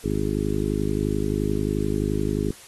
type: harmonic tone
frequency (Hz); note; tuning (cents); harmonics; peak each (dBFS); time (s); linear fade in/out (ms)
51.5; G#1; -14; 1 / 2 / 3 / 4 / 5 / 6 / 7 / 8; -30 / -30 / -30 / -30 / -30 / -30 / -30 / -30; 0.04-2.51; 5
effects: white hiss -46 dBFS RMS until 2.67 s + AAC 32 kbps